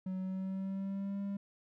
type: tone with pitch glide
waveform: triangle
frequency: 186.9 to 199.16 Hz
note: F#3 to G3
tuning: +18 to +28 cents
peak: -33 dBFS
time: 0.06-1.37 s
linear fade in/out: 5 ms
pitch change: +110 cents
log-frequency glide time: 0.19-1.2 s
effects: none